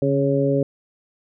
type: harmonic tone with a mistuned harmonic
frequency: 138.59 Hz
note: C#3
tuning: in tune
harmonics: 1 / 2 / 3 / 4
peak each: -22 / -22 / -22 / -22 dBFS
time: 0.02-0.63 s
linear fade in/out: 2 ms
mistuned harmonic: 1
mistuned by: +39 cents
effects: none